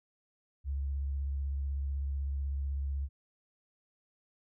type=tone with vibrato; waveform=sine; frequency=69.3 Hz; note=C#2; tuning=in tune; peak=-31 dBFS; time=0.64-3.09 s; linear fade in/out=50 ms; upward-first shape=triangle; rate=16 Hz; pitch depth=41 cents each way; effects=none